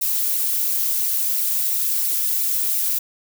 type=noise with flanger; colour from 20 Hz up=violet; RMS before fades=-21 dBFS; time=0.01-2.99 s; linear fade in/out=10 ms; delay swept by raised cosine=0.6 to 4 ms; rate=2.9 Hz; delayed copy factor=-0.6; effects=none